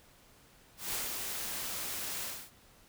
white noise with ADSR envelope, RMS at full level -35 dBFS, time 0.77-2.51 s, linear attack 150 ms, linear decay 190 ms, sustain -3 dB, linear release 270 ms, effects pink hiss -61 dBFS RMS until 2.88 s

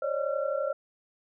sine tone cluster, 539 / 571 / 612 / 1364 Hz, C#5 / D5 / D#5 / F6, -49 / -49 / -29 / -41 cents, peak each -31 / -31 / -33 / -37 dBFS, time 0.02-0.73 s, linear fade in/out 5 ms, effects none

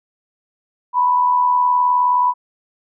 sine tone with amplitude modulation, 987.8 Hz, B5, in tune, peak -10 dBFS, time 0.93-2.34 s, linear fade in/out 50 ms, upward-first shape sine, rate 79.3 Hz, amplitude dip 45%, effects none

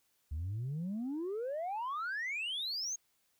sine exponential sweep, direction up, 71.2 to 6645 Hz, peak -33 dBFS, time 0.31-2.96 s, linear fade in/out 10 ms, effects tanh soft clip ceiling -33 dBFS + white hiss -75 dBFS RMS until 3.39 s

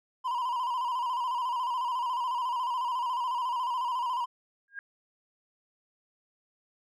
triangle tone with vibrato, 987.8 Hz, B5, in tune, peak -26 dBFS, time 0.24-4.26 s, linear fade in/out 20 ms, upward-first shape square, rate 14 Hz, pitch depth 65 cents each way
sine tone with exponential growth, 1622 Hz, G#6, 41 cents flat, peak -32 dBFS, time 4.68-4.79 s, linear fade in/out 1 ms, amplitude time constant 22 ms
effects none

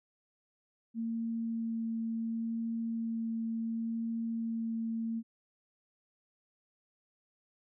sine tone with vibrato, 227.6 Hz, A#3, 41 cents flat, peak -32 dBFS, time 0.94-5.23 s, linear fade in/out 50 ms, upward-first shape sine, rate 0.7 Hz, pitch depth 8 cents each way, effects none

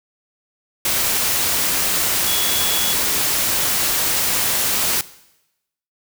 sine tone in noise, 3371 Hz, G#7, 25 cents sharp, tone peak -23 dBFS, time 2.27-2.93 s, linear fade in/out 2 ms, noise white, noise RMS -19 dBFS, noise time 0.85-5.01 s, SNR -7 dB, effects noise-tail reverb RT60 0.9 s tail -18 dB re dry

